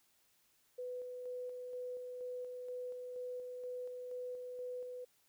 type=tone with tremolo; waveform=sine; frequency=498.1 Hz; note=B4; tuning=15 cents sharp; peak=-40 dBFS; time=0.78-5.05 s; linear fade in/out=10 ms; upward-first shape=square; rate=2.1 Hz; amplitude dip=30%; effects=white hiss -73 dBFS RMS until 5.28 s